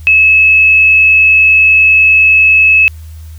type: tone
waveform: sine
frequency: 2590 Hz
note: E7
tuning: 31 cents flat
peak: -3 dBFS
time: 0.07-2.88 s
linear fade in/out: 0 ms
effects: added 79 Hz sine -26 dBFS peak until 3.38 s + white hiss -45 dBFS RMS until 3.38 s